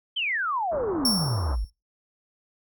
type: exponential sweep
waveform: sine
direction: down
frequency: 3195 to 46.91 Hz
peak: -24 dBFS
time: 0.16-1.65 s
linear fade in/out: 10 ms
type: low-pass noise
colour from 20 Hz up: white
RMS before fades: -35 dBFS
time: 0.71-1.56 s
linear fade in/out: 20 ms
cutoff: 1300 Hz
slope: 48 dB/octave
type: tone with exponential decay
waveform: sawtooth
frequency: 5460 Hz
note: F8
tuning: 40 cents flat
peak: -16 dBFS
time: 1.05-1.7 s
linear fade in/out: 2 ms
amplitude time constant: 140 ms
effects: noise-tail reverb RT60 0.2 s tail -18 dB re dry